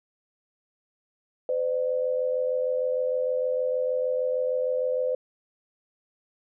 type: tone pair together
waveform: sine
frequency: 511 / 597.5 Hz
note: C5 / D5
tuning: -41 / +30 cents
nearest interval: minor third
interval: 271 cents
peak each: -24 / -30 dBFS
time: 1.49-5.15 s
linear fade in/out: 2 ms
effects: none